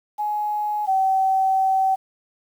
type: tone pair in turn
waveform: sine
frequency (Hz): 840 / 766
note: G#5 / G5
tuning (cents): +19 / -40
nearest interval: major second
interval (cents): 159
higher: first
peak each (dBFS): -21 / -16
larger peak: second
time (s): 0.18-0.87 / 0.87-1.96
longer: second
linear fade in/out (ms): 20
effects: 8-bit